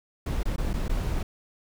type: noise with dropouts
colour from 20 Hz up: brown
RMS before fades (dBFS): -27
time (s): 0.26-1.23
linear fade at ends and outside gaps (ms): 5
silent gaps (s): 0.432-0.454 / 0.562-0.58 / 0.733-0.738 / 0.882-0.894
effects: none